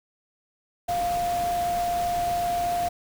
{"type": "tone in noise", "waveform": "sine", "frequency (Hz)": 700, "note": "F5", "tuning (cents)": 4, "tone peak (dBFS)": -23, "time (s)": [0.88, 2.89], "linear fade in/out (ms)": 10, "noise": "pink", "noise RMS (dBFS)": -36, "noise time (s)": [0.88, 2.89], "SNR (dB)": 10, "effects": []}